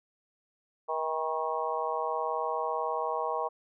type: harmonic tone with a mistuned harmonic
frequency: 159.3 Hz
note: D#3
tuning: 41 cents sharp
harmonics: 3 / 4 / 5 / 6 / 7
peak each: -35 / -35 / -35 / -35 / -35 dBFS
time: 0.88-3.49 s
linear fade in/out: 20 ms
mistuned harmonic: 7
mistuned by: -33 cents
effects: none